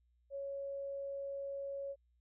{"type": "tone", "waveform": "sine", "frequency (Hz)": 555, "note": "C#5", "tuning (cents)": 2, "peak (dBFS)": -39, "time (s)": [0.3, 1.96], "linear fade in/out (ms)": 50, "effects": ["added 60 Hz sine -70 dBFS peak until 2.2 s"]}